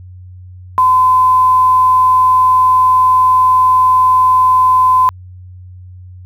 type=tone with quantisation; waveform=sine; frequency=1020 Hz; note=C6; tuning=44 cents flat; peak=-6 dBFS; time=0.78-5.09 s; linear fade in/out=0 ms; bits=6; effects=added 91 Hz sine -31 dBFS peak until 6.25 s